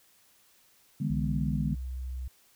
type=chord; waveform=sine; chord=E dominant seventh; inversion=third; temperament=just; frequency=148.33 / 164.81 / 206 / 247.2 Hz; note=D3 / E3 / G#3 / B3; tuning=+18 / 0 / -14 / +2 cents; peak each=-30 / -36 / -32 / -36 dBFS; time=1-1.75 s; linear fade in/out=10 ms
type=tone with pitch glide; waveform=sine; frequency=64.5 to 63.87 Hz; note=C2 to C2; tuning=-24 to -41 cents; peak=-33 dBFS; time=1.1-2.28 s; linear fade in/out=5 ms; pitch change=-17 cents; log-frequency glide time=1.21-1.39 s
effects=white hiss -63 dBFS RMS until 2.55 s